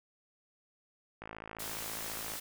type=click train; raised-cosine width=0.5 ms; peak=-28 dBFS; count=63; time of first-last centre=1.22-2.356 s; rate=54.6 Hz
type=noise; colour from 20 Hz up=white; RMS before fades=-41 dBFS; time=1.59-2.4 s; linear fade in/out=10 ms
effects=none